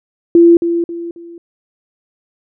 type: tone with echo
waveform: sine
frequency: 340 Hz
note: F4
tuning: 46 cents flat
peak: -3 dBFS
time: 0.35-0.57 s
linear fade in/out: 2 ms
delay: 270 ms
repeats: 3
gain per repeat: -9 dB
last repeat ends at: 1.38 s
effects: none